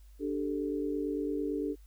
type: chord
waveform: sine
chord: D suspended fourth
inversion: none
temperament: just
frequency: 293.7 / 391.6 / 440.5 Hz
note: D4 / G4 / A4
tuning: 0 / -2 / +2 cents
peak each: -33 / -36 / -36 dBFS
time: 0.19-1.76 s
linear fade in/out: 50 ms
effects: added 50 Hz sine -51 dBFS peak until 1.86 s + white hiss -69 dBFS RMS until 1.86 s